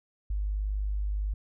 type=tone; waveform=sine; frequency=50.7 Hz; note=G#1; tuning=41 cents flat; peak=-27 dBFS; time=0.3-1.34 s; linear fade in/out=5 ms; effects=none